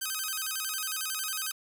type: tone with vibrato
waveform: 5% pulse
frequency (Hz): 1400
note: F6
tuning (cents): +4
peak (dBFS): -20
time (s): 0.01-1.52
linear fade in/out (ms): 10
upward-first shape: square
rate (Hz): 11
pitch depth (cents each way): 180
effects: none